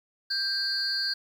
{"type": "tone cluster", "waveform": "sine", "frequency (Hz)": [1579, 4273, 4658], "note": ["G6", "C8", "D8"], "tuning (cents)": [12, 36, -15], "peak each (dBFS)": [-32, -30, -28], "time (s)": [0.3, 1.14], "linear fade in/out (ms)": 10, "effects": ["tanh soft clip ceiling -18 dBFS", "9-bit"]}